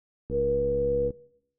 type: tone with pitch glide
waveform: sine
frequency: 478.3 to 484.1 Hz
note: A#4 to B4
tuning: +44 to -35 cents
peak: -23 dBFS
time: 0.3-1.12 s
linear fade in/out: 50 ms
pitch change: +21 cents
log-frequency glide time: 0.44-0.58 s
type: click train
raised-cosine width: 3 ms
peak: -23 dBFS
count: 57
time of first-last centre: 0.3-1.106 s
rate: 69.5 Hz
effects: noise-tail reverb RT60 0.7 s tail -20 dB re dry